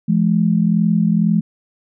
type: tone pair together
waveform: sine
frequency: 170.65 / 212.7 Hz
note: F3 / G#3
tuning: -40 / +42 cents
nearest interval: major third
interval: 382 cents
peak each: -15 dBFS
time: 0.08-1.41 s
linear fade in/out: 10 ms
effects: none